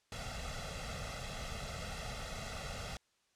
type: noise with comb filter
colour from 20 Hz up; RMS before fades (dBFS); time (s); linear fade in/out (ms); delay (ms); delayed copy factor
pink; -42; 0.12-2.97; 2; 1.5; +0.85
effects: white hiss -75 dBFS RMS until 3.35 s + low-pass 7000 Hz 12 dB/octave